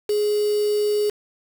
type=tone with quantisation; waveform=sine; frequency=417.6 Hz; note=G#4; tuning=10 cents sharp; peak=-18 dBFS; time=0.09-1.1 s; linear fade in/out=5 ms; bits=5; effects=none